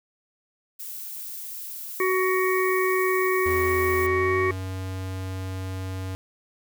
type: noise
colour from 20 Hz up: violet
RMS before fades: -36 dBFS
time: 0.79-4.07 s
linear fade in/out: 10 ms
type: harmonic tone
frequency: 373.5 Hz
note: F#4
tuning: 16 cents sharp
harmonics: 1 / 3 / 5 / 6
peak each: -22 / -27 / -29 / -30 dBFS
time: 2-4.51 s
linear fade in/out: 2 ms
type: tone with pitch glide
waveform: square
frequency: 85.3 to 94.1 Hz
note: F2 to F#2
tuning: -40 to +30 cents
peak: -30 dBFS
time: 3.46-6.15 s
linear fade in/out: 0 ms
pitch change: +170 cents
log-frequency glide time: 4.03-4.38 s
effects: none